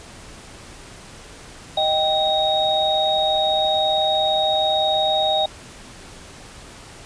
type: tone cluster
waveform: sine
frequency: 623 / 784 / 3761 Hz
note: D#5 / G5 / A#7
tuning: +2 / 0 / +15 cents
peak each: -21 dBFS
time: 1.77-5.46 s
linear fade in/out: 5 ms
effects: pink hiss -41 dBFS RMS until 7.05 s + resampled to 22050 Hz